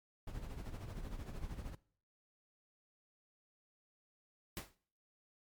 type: noise with tremolo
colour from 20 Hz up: brown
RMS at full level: -42 dBFS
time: 0.27-1.75 s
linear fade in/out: 5 ms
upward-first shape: sine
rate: 13 Hz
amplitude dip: 60%
type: noise with exponential decay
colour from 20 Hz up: pink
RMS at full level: -40 dBFS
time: 4.57-4.75 s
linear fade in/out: 0 ms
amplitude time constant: 38 ms
effects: noise-tail reverb RT60 0.5 s tail -20 dB re dry + MP3 96 kbps